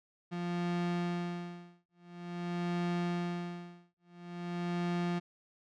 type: tone with tremolo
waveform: 35% pulse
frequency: 174.61 Hz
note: F3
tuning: in tune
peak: -29 dBFS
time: 0.31-5.2 s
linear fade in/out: 20 ms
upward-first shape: sine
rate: 0.48 Hz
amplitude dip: 100%
effects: low-pass 4000 Hz 12 dB/octave